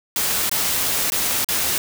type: noise with dropouts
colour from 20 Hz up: white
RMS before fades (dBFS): -21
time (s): 0.16-1.78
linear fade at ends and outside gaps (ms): 1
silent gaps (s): 0.495-0.514 / 1.101-1.12 / 1.445-1.487
effects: none